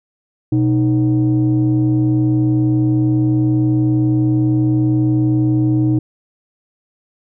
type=tone pair together; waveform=sine; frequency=123.46 / 311.1 Hz; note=B2 / D#4; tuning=0 / 0 cents; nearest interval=octave + major third; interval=1600 cents; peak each=-13 dBFS; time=0.52-5.99 s; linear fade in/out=5 ms; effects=tanh soft clip ceiling -7 dBFS